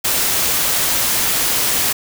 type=noise; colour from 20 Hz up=white; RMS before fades=-17 dBFS; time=0.04-1.93 s; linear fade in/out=10 ms; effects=none